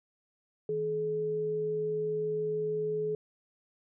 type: tone pair together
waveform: sine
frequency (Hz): 159.76 / 426.5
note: D#3 / G#4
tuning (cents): +46 / +46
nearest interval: octave + perfect fourth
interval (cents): 1700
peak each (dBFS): -40 / -29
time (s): 0.69-3.15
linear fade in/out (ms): 2
effects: none